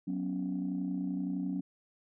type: chord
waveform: sine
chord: F# suspended fourth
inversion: none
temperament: just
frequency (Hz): 185 / 246.7 / 277.5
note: F#3 / B3 / C#4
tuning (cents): 0 / -2 / +2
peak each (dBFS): -34 / -39 / -34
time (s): 0.07-1.61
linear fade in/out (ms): 10
effects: tanh soft clip ceiling -25 dBFS